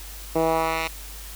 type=tone with band-pass filter sweep; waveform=10% pulse; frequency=162 Hz; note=E3; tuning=30 cents flat; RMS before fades=-23 dBFS; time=0.35-0.88 s; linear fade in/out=10 ms; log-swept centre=430 to 2700 Hz; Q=1.1; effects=added 50 Hz sine -38 dBFS peak until 1.35 s + white hiss -41 dBFS RMS until 1.35 s